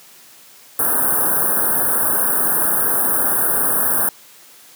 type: band-stop noise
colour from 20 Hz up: white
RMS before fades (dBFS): -17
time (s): 0.79-4.09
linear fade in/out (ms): 2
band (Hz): 1700 to 9000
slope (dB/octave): 96
effects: white hiss -45 dBFS RMS until 4.75 s + high-pass 150 Hz 12 dB/octave